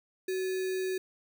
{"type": "tone with sample-and-hold", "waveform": "sine", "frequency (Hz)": 373.9, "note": "F#4", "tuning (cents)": 18, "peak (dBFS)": -29, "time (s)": [0.28, 0.98], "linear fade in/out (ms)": 5, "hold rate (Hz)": 2100, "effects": []}